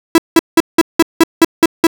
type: tone bursts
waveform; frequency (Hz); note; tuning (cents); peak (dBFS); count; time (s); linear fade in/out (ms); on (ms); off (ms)
45% pulse; 329.6; E4; 0; -3; 9; 0.15-1.869; 2; 31; 180
effects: none